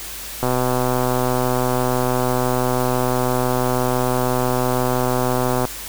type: click train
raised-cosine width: 1 ms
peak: -6 dBFS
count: 659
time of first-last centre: 0.43-5.652 s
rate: 126 Hz
effects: added 50 Hz sine -40 dBFS peak until 5.88 s + white hiss -32 dBFS RMS until 5.88 s